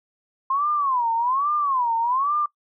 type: tone with vibrato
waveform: sine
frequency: 1046.5 Hz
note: C6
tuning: in tune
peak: -19 dBFS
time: 0.5-2.46 s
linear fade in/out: 5 ms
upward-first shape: sine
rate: 1.2 Hz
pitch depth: 240 cents each way
effects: noise-tail reverb RT60 0.1 s tail -22 dB re dry